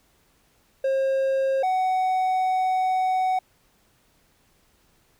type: tone pair in turn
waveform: triangle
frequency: 536 / 747.3 Hz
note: C5 / F#5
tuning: +42 / +17 cents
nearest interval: tritone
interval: 575 cents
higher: second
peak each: -18 dBFS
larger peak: neither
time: 0.84-1.63 / 1.63-3.39 s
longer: second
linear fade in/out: 5 ms
effects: pink hiss -63 dBFS RMS until 5.19 s